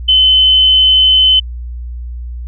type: tone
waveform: sine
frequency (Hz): 3046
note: F#7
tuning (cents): +50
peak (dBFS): -5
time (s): 0.08-1.4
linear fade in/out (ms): 10
effects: added 60 Hz sine -21 dBFS peak until 2.47 s